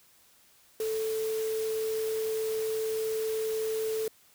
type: tone in noise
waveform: sine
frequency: 440 Hz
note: A4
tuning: in tune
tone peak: -28 dBFS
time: 0.8-4.08 s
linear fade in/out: 2 ms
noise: white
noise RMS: -42 dBFS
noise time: 0.8-4.08 s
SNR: +11 dB
effects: white hiss -61 dBFS RMS until 4.34 s